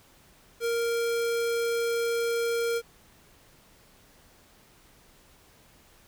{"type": "tone", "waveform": "square", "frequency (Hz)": 466.2, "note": "A#4", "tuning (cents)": 0, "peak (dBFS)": -26, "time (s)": [0.6, 2.82], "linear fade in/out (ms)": 50, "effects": ["pink hiss -58 dBFS RMS until 6.07 s"]}